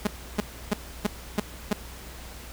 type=tone bursts; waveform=sawtooth; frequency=207.7 Hz; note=G#3; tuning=in tune; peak=-17 dBFS; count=6; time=0.05-1.732 s; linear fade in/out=5 ms; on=22 ms; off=310 ms; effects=added 60 Hz sine -43 dBFS peak until 2.52 s + pink hiss -44 dBFS RMS until 2.52 s